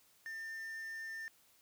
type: tone with quantisation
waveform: triangle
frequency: 1798 Hz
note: A6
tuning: 37 cents sharp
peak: -40 dBFS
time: 0.26-1.28 s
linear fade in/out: 0 ms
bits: 10
effects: white hiss -68 dBFS RMS until 1.61 s